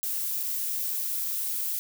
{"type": "noise with dropouts", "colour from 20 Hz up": "violet", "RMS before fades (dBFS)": -30, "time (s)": [0.03, 1.79], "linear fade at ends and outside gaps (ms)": 0, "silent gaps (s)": [0.43, 0.434], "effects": []}